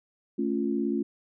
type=chord; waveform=sine; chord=A augmented; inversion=none; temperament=equal; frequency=220 / 277.2 / 349.2 Hz; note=A3 / C#4 / E#4; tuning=0 / 0 / 0 cents; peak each=-29 / -29 / -30 dBFS; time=0.38-1.03 s; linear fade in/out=10 ms; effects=none